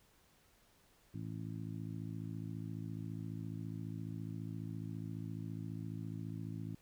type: harmonic tone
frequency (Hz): 54.6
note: A1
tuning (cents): -13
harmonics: 2 / 3 / 4 / 5 / 6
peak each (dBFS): -44 / -45 / -51 / -49 / -54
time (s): 1.14-6.75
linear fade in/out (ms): 5
effects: pink hiss -69 dBFS RMS until 6.81 s